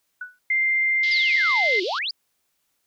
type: tone with exponential decay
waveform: sine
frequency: 1480 Hz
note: F#6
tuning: in tune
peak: -27 dBFS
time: 0.21-0.39 s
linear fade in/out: 5 ms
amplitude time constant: 39 ms
type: tone with pitch glide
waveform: sine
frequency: 2095 to 2083 Hz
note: C7 to C7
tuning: +2 to -8 cents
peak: -18 dBFS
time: 0.5-1.8 s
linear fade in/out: 5 ms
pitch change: -10 cents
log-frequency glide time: 1.52-1.62 s
type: band-pass noise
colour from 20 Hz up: white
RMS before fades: -33 dBFS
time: 1.03-1.99 s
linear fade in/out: 5 ms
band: 2900 to 4600 Hz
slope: 48 dB/octave
type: exponential two-way sweep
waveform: sine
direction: down then up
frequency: 5160 to 341.6 to 5160 Hz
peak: -24 dBFS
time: 1.11-2.11 s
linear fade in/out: 5 ms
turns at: 1.83 s
effects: white hiss -72 dBFS RMS until 2.86 s